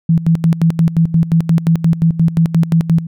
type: tone with tremolo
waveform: sine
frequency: 164.81 Hz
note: E3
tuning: in tune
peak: -7 dBFS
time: 0.09-3.07 s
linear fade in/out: 5 ms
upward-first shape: square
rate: 5.7 Hz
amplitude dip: 80%
effects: none